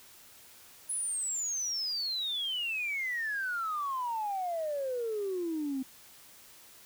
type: exponential sweep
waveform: sine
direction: down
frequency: 10420 to 257 Hz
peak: -30 dBFS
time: 0.89-5.83 s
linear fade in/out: 10 ms
effects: tanh soft clip ceiling -26 dBFS + white hiss -55 dBFS RMS until 6.85 s